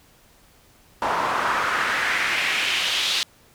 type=noise with band-pass filter sweep; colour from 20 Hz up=pink; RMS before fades=-23 dBFS; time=1.02-3.23 s; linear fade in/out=0 ms; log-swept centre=890 to 3800 Hz; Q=2.3; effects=pink hiss -55 dBFS RMS until 3.54 s